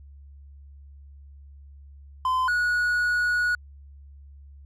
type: tone pair in turn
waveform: triangle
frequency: 1026 / 1459 Hz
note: C6 / F#6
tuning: -34 / -25 cents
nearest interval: tritone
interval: 609 cents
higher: second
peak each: -19 dBFS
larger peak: neither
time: 2.25-2.48 / 2.48-3.55 s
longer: second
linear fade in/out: 2 ms
effects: added 70 Hz sine -44 dBFS peak until 4.65 s